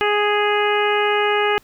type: harmonic tone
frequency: 415.3 Hz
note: G#4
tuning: in tune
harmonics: 1 / 2 / 3 / 4 / 5 / 6 / 7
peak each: -19 / -22 / -24 / -25 / -26 / -27 / -27 dBFS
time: 0.01-1.58 s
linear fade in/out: 0 ms
effects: pink hiss -54 dBFS RMS until 1.63 s